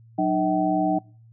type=tone cluster; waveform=sine; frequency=184.2 / 304 / 641 / 763 Hz; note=F#3 / D#4 / E5 / G5; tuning=-7 / -40 / -49 / -47 cents; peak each=-27 / -23 / -27 / -24 dBFS; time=0.18-0.99 s; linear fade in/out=10 ms; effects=noise-tail reverb RT60 0.4 s tail -24 dB re dry + added 114 Hz sine -48 dBFS peak until 1.32 s